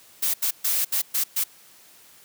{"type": "noise bursts at uneven times", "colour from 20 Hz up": "blue", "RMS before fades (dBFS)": -23, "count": 6, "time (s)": [[0.22, 0.34], [0.42, 0.51], [0.64, 0.85], [0.92, 1.02], [1.14, 1.24], [1.36, 1.44]], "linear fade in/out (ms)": 10, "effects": ["white hiss -52 dBFS RMS until 2.24 s", "high-pass 100 Hz 12 dB/octave"]}